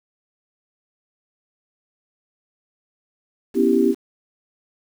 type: chord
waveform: sine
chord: C# half-diminished seventh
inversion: third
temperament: equal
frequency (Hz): 246.9 / 277.2 / 329.6 / 392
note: B3 / C#4 / E4 / G4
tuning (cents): 0 / 0 / 0 / 0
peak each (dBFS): -19 / -21 / -20 / -18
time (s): 3.54-3.95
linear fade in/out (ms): 50
effects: 7-bit